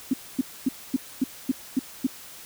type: tone bursts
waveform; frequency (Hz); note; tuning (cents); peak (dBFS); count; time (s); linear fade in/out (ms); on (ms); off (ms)
sine; 261.6; C4; 0; -18; 8; 0.11-2.068; 5; 26; 250
effects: white hiss -44 dBFS RMS until 2.45 s